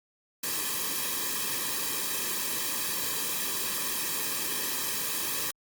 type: noise with comb filter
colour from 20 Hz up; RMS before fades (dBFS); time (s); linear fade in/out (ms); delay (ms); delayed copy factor
white; -31; 0.43-5.51; 5; 1.4; -0.85
effects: Opus 48 kbps